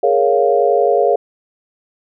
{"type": "chord", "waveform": "sine", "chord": "Bb minor seventh", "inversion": "third", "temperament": "equal", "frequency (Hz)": [415.3, 466.2, 554.4, 698.5], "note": ["Ab4", "Bb4", "Db5", "F5"], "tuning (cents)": [0, 0, 0, 0], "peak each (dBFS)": -16, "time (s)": [0.03, 1.16], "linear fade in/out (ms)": 5, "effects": []}